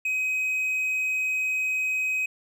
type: tone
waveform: triangle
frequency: 2526 Hz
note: D#7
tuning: 26 cents sharp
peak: -22 dBFS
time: 0.05-2.26 s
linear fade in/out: 5 ms
effects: none